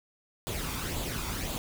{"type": "noise with flanger", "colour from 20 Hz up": "pink", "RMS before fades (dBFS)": -34, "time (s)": [0.47, 1.58], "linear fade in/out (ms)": 0, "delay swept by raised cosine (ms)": [0.26, 0.89], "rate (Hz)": 1.9, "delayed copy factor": 0.5, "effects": []}